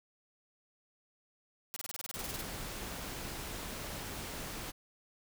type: noise bursts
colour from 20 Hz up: white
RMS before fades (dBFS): -41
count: 14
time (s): 1.74-2.413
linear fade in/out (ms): 0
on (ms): 23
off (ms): 27
type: noise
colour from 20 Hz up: pink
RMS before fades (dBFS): -42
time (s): 2.15-4.72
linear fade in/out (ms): 20
effects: none